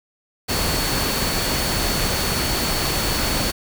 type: tone in noise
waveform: sine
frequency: 4435 Hz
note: C#8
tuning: in tune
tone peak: -28 dBFS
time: 0.48-3.52 s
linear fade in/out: 20 ms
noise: pink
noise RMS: -22 dBFS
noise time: 0.48-3.52 s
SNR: -9 dB
effects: none